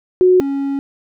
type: tone pair in turn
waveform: sine / triangle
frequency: 366.6 / 276.9 Hz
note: F#4 / C#4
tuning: -16 / -2 cents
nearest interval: perfect fourth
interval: 486 cents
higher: first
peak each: -7 / -15 dBFS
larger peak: first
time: 0.21-0.4 / 0.4-0.79 s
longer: second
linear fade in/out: 0 ms
effects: none